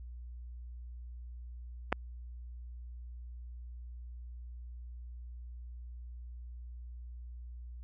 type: clicks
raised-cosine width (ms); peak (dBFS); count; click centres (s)
0.5; -28 / -12; 2; 1.922 / 1.926
effects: added 60 Hz sine -43 dBFS peak until 7.83 s